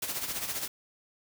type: noise with tremolo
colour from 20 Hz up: white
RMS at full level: -32 dBFS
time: 0.02-0.68 s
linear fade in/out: 5 ms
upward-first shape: sine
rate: 15 Hz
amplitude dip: 60%
effects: none